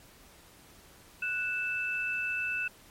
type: tone pair together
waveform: sine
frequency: 1480 / 2637 Hz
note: F#6 / E7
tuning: 0 / 0 cents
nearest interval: minor seventh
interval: 1000 cents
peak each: -34 / -31 dBFS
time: 1.22-2.68 s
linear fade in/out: 5 ms
effects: pink hiss -56 dBFS RMS until 2.9 s + MP3 64 kbps